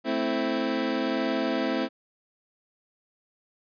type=chord; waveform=25% pulse; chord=A minor; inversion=none; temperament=equal; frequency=220 / 261.6 / 329.6 Hz; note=A3 / C4 / E4; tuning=0 / 0 / 0 cents; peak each=-28 / -24 / -26 dBFS; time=0.04-1.89 s; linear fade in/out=50 ms; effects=resampled to 11025 Hz